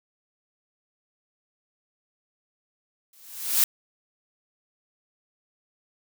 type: noise with exponential growth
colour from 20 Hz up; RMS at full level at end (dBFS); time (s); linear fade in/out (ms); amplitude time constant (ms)
blue; -17; 3.13-3.64; 2; 110
effects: none

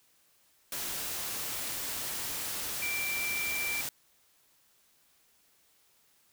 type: tone in noise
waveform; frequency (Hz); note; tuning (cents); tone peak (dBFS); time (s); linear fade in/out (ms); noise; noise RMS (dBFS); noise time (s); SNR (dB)
sine; 2349; D7; 0; -32; 2.82-3.81; 2; white; -36; 0.72-3.89; +1
effects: white hiss -67 dBFS RMS until 6.32 s

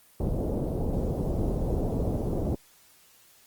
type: low-pass noise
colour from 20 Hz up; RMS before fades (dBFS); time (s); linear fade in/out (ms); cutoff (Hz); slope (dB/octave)
pink; -28; 0.2-2.55; 2; 610; 24
effects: white hiss -58 dBFS RMS until 3.46 s + Opus 24 kbps

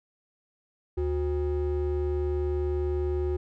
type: ring-modulated tone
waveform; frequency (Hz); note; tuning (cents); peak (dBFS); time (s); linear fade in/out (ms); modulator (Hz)
triangle; 220; A3; 0; -20; 0.97-3.37; 10; 145
effects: none

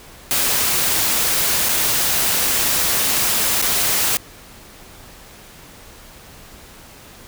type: noise with dropouts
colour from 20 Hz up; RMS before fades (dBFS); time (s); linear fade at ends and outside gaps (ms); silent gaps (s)
white; -18; 0.31-4.17; 0; 1.687-1.692 / 3.615-3.624
effects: pink hiss -42 dBFS RMS until 7.27 s

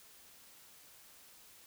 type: silence
effects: white hiss -59 dBFS RMS until 1.66 s

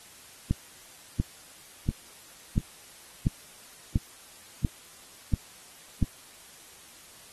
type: click train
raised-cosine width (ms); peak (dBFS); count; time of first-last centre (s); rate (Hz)
5; -11; 9; 0.51-6.027; 1.45
effects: white hiss -51 dBFS RMS until 7.32 s + AAC 32 kbps

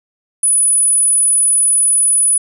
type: tone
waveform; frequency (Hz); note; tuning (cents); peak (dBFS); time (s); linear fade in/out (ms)
sine; 9920; D#9; -6; -9; 0.43-2.38; 5
effects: none

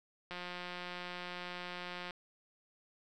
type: click train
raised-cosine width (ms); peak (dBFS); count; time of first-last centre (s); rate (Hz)
0.3; -27; 321; 0.31-2.108; 178
effects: none

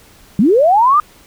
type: linear sweep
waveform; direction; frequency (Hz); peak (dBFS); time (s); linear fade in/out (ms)
sine; up; 175.1 to 1244.5; -7; 0.39-1; 2
effects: pink hiss -45 dBFS RMS until 1.26 s

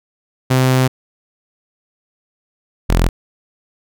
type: tone pair in turn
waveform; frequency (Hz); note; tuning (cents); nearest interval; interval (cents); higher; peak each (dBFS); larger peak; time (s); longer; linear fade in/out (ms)
sawtooth; 129.4 / 42.83; C3 / F1; -19 / -33; octave + perfect fifth; 1914; first; -7; neither; 0.5-0.88 / 2.89-3.09; first; 10
effects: none

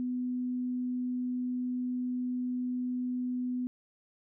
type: tone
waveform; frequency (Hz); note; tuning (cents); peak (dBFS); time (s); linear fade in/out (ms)
sine; 249.6; B3; +19; -30; 0-3.67; 0
effects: none

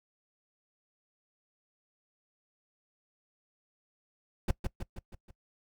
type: noise with echo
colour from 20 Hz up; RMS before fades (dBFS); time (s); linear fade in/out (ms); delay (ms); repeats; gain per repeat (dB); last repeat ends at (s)
brown; -25; 4.48-4.51; 5; 160; 5; -5; 5.31
effects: noise-tail reverb RT60 0.1 s tail -22 dB re dry

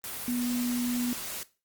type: tone in noise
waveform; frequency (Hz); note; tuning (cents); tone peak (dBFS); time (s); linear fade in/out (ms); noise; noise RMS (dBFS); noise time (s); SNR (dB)
sine; 243.9; B3; -21; -27; 0.28-1.13; 0; white; -37; 0.04-1.43; +7
effects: noise-tail reverb RT60 0.3 s tail -17 dB re dry + Opus 32 kbps

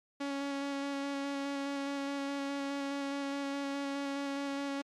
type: tone with vibrato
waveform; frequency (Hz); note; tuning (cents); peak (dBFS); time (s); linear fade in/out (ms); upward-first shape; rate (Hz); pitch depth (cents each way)
sawtooth; 279.2; C#4; +13; -30; 0.2-4.82; 10; square; 4.8; 11
effects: low-pass 6000 Hz 12 dB/octave + MP3 96 kbps

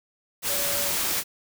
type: tone in noise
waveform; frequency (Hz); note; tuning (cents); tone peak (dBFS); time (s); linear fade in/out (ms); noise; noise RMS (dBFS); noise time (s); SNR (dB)
sine; 569; C#5; +45; -34; 0.46-0.94; 50; white; -26; 0.42-1.24; -11
effects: none

